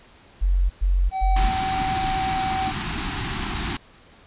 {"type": "tone bursts", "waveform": "sine", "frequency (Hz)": 45.54, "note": "F#1", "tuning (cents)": -27, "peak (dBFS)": -16, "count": 3, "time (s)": [0.41, 1.5], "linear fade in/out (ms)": 20, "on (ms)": 290, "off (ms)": 110}
{"type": "tone", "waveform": "triangle", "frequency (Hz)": 763, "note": "G5", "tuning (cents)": -47, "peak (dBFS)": -21, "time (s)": [1.11, 2.73], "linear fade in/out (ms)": 50}
{"type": "band-stop noise", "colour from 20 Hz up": "pink", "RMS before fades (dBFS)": -27, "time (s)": [1.36, 3.77], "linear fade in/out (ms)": 5, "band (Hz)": [390, 710], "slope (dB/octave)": 96}
{"effects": ["pink hiss -51 dBFS RMS until 4.26 s", "resampled to 8000 Hz"]}